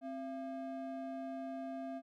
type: ring-modulated tone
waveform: triangle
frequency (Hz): 470.9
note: A#4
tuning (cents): +18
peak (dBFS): -35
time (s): 0.01-2.02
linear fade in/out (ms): 50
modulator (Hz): 207
effects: none